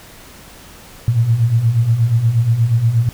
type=beating tone pair; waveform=sine; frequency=110 / 118.4 Hz; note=A2 / A#2; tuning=0 / +27 cents; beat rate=8.4 Hz; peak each=-18 / -12 dBFS; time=1.08-3.09 s; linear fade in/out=0 ms; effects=pink hiss -40 dBFS RMS until 3.13 s